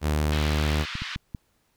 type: tone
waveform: sawtooth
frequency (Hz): 75.6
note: D#2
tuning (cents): -49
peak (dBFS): -18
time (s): 0.01-0.86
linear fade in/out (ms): 50
type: band-pass noise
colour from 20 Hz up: white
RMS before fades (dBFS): -35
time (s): 0.32-1.16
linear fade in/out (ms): 5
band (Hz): 1200 to 3900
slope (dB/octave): 24
type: clicks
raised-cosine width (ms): 5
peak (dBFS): -20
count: 4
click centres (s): 0.954 / 1.02 / 1.161 / 1.348
effects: pink hiss -69 dBFS RMS until 1.76 s